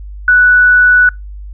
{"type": "tone", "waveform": "sine", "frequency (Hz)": 1480, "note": "F#6", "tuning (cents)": 0, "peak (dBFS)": -4, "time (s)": [0.28, 1.09], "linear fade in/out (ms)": 2, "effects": ["noise-tail reverb RT60 0.2 s tail -26 dB re dry", "added 50 Hz sine -25 dBFS peak until 1.53 s"]}